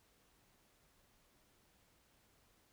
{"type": "silence", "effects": ["pink hiss -72 dBFS RMS until 2.72 s"]}